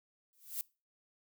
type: noise with exponential growth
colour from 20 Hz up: violet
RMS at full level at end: -34 dBFS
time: 0.33-0.61 s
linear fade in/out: 0 ms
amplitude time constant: 59 ms
effects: noise-tail reverb RT60 0.3 s tail -23 dB re dry